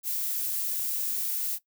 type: noise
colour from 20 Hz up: violet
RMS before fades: -30 dBFS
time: 0.03-1.59 s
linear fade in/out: 50 ms
effects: noise-tail reverb RT60 0.1 s tail -17 dB re dry